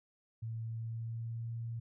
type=tone with pitch glide; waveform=sine; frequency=113.2 to 115.65 Hz; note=A2 to A#2; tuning=+50 to -13 cents; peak=-37 dBFS; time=0.42-1.8 s; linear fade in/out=10 ms; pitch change=+37 cents; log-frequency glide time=0.67-1.51 s; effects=none